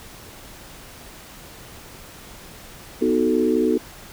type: chord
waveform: sine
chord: B dominant seventh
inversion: none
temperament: equal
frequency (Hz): 246.9 / 311.1 / 370 / 440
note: B3 / D#4 / F#4 / A4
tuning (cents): 0 / 0 / 0 / 0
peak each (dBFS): -22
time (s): 3.01-3.78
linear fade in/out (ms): 10
effects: pink hiss -42 dBFS RMS until 4.12 s